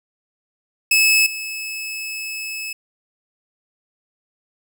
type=tone with level steps; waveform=sawtooth; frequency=2596 Hz; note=E7; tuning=27 cents flat; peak=-9 / -23 dBFS; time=0.91-2.73 s; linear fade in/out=5 ms; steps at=1.26 s; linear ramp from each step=5 ms; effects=none